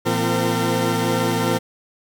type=tone cluster; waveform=20% pulse; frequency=115.5 / 170.8 / 257.5 / 454.3 Hz; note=A#2 / F3 / C4 / A#4; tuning=-16 / -38 / -28 / -45 cents; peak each=-19 dBFS; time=0.05-1.59 s; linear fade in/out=20 ms; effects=none